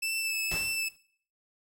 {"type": "tone with vibrato", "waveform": "sawtooth", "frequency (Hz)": 2637, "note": "E7", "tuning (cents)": 0, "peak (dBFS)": -26, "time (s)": [0.02, 0.89], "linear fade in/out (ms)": 10, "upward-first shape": "sine", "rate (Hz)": 1.9, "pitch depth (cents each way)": 20}
{"type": "noise with exponential decay", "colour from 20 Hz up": "pink", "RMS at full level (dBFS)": -35, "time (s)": [0.51, 0.97], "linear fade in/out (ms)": 5, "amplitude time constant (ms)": 100}
{"effects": ["noise-tail reverb RT60 0.5 s tail -17 dB re dry"]}